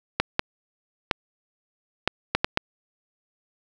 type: clicks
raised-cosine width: 0.3 ms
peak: -3 dBFS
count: 7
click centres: 0.2 / 0.394 / 1.112 / 2.076 / 2.35 / 2.445 / 2.574 s
effects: none